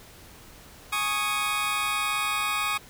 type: chord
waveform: 20% pulse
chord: Ab suspended fourth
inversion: none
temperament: just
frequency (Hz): 830.6 / 1107.5 / 1245.9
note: Ab5 / Db6 / Eb6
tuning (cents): 0 / -2 / +2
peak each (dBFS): -29 / -25 / -23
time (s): 0.92-2.78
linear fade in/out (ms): 10
effects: pink hiss -49 dBFS RMS until 2.89 s